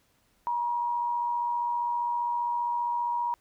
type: tone with amplitude modulation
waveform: sine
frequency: 955 Hz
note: A#5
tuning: 42 cents sharp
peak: -24 dBFS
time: 0.47-3.34 s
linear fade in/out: 0 ms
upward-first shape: sine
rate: 95.1 Hz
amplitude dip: 40%
effects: pink hiss -68 dBFS RMS until 3.4 s